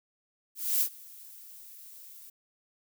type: noise with ADSR envelope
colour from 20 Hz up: violet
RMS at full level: -25 dBFS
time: 0.55-2.3 s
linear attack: 260 ms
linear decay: 80 ms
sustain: -24 dB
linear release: 7 ms
effects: none